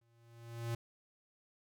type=tone with exponential growth; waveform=square; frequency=116.6 Hz; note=A#2; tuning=1 cent sharp; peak=-35 dBFS; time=0.01-0.75 s; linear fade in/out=5 ms; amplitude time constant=160 ms; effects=none